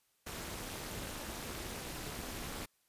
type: noise with amplitude modulation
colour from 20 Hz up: pink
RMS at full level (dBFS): -39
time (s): 0.26-2.66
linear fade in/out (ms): 10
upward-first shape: sine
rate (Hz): 284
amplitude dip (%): 90
effects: white hiss -75 dBFS RMS until 2.88 s + resampled to 32000 Hz